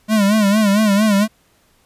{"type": "tone with vibrato", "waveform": "square", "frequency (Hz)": 207.7, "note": "G#3", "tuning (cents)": 0, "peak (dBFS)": -12, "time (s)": [0.08, 1.28], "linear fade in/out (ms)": 50, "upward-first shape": "sine", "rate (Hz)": 4.4, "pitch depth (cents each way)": 100, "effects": ["pink hiss -57 dBFS RMS until 1.85 s", "resampled to 32000 Hz"]}